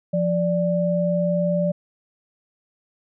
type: tone pair together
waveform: sine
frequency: 174.61 / 587.3 Hz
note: F3 / D5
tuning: 0 / 0 cents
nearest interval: octave + major sixth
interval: 2100 cents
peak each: -21 dBFS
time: 0.13-1.72 s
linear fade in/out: 10 ms
effects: none